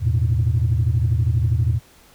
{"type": "chord", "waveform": "sine", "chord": "E suspended fourth", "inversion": "none", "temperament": "equal with one note detuned", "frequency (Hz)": [82.41, 110, 122.41], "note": ["E2", "A2", "B2"], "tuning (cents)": [0, 0, -15], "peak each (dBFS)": -19, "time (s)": [0, 1.8], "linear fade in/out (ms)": 50, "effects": ["tanh soft clip ceiling -10 dBFS", "pink hiss -51 dBFS RMS until 2.14 s"]}